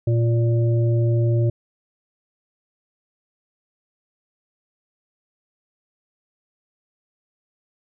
harmonic tone, 116.54 Hz, A#2, in tune, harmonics 1 / 3 / 5, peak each -16 / -26 / -30 dBFS, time 0.07-1.5 s, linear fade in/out 5 ms, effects none

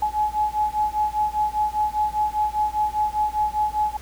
sine beating tone pair, 845 / 850 Hz, G#5 / G#5, +30 / +40 cents, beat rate 5 Hz, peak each -23 dBFS, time 0.02-3.97 s, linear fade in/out 5 ms, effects added 60 Hz sine -40 dBFS peak until 4.01 s + pink hiss -45 dBFS RMS until 4.01 s

